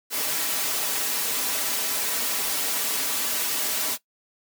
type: noise with comb filter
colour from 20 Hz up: white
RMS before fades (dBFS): -26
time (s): 0.1-3.98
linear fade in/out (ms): 50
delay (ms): 5.6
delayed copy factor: -0.9
effects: noise-tail reverb RT60 0.1 s tail -18 dB re dry + high-pass 200 Hz 12 dB/octave